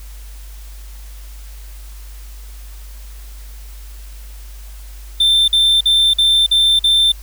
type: tone bursts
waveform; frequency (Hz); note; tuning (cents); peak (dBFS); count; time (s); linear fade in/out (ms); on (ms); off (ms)
triangle; 3565; A7; +22; -8; 6; 5.2-7.12; 5; 280; 48
effects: added 50 Hz sine -31 dBFS peak until 7.22 s + white hiss -44 dBFS RMS until 7.22 s